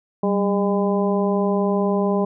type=harmonic tone with a mistuned harmonic; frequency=202.7 Hz; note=G#3; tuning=42 cents flat; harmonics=1 / 2 / 3 / 4 / 5; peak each=-20 / -22 / -25 / -29 / -29 dBFS; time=0.23-2.25 s; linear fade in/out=5 ms; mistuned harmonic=1; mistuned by=-78 cents; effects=none